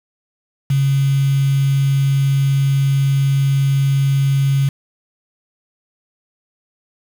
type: tone with quantisation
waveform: sine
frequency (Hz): 137.3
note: C#3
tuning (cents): -16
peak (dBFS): -12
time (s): 0.7-4.69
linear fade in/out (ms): 5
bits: 5
effects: none